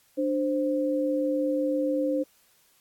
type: tone pair together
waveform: sine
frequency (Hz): 295.7 / 523.3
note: D4 / C5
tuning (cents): +12 / 0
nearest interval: minor seventh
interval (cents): 988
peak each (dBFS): -26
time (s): 0.17-2.24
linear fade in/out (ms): 20
effects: white hiss -63 dBFS RMS until 2.8 s + AAC 64 kbps